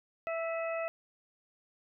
harmonic tone with a mistuned harmonic, 659.3 Hz, E5, in tune, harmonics 1 / 2 / 3 / 4, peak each -33 / -41 / -44 / -43 dBFS, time 0.27-0.88 s, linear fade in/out 0 ms, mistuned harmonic 4, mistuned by -43 cents, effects none

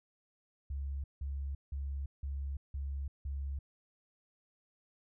sine tone bursts, 69.3 Hz, C#2, in tune, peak -35 dBFS, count 6, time 0.7-3.59 s, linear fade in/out 5 ms, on 340 ms, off 170 ms, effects none

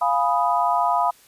sine chord, F half-diminished seventh, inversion none, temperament equal, 698.5 / 830.6 / 987.8 / 1244.5 Hz, F5 / Ab5 / Cb6 / Eb6, 0 / 0 / 0 / 0 cents, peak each -22 / -25 / -21 / -25 dBFS, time 0.01-1.11 s, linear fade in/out 10 ms, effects white hiss -53 dBFS RMS until 1.27 s + resampled to 32000 Hz

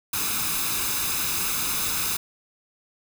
white noise with comb filter, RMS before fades -26 dBFS, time 0.13-2.17 s, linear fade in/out 5 ms, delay 0.79 ms, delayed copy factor +0.6, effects none

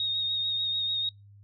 sine tone with vibrato, 3729 Hz, A#7, in tune, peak -26 dBFS, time 0-1.09 s, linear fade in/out 2 ms, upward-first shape sine, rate 6.8 Hz, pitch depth 23 cents each way, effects noise-tail reverb RT60 0.2 s tail -24 dB re dry + added 101 Hz sine -50 dBFS peak until 1.43 s

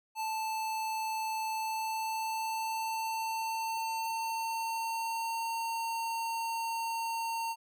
square tone with pitch glide, 880 to 913.1 Hz, A5 to A#5, 0 to -36 cents, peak -33 dBFS, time 0.15-7.56 s, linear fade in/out 50 ms, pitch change +64 cents, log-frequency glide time 1.52-5.48 s, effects none

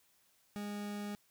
40% pulse tone, 205.8 Hz, G#3, 16 cents flat, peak -38 dBFS, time 0.56-1.15 s, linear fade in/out 0 ms, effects white hiss -71 dBFS RMS until 1.3 s

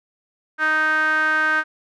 sawtooth tone with band-pass filter, 311.1 Hz, D#4, in tune, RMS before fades -19 dBFS, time 0.58-1.64 s, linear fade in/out 50 ms, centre 1500 Hz, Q 8.6, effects none

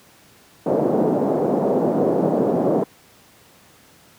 white band-pass noise, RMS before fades -19 dBFS, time 0.66-2.84 s, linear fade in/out 5 ms, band 160 to 600 Hz, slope 24 dB/octave, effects pink hiss -51 dBFS RMS until 4.18 s + high-pass 100 Hz 12 dB/octave

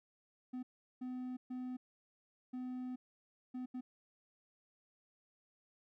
triangle tone bursts at uneven times, 252.7 Hz, B3, 40 cents sharp, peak -38 dBFS, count 6, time 0.53-0.63 / 1.01-1.37 / 1.5-1.77 / 2.53-2.96 / 3.54-3.66 / 3.74-3.81 s, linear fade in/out 10 ms, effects none

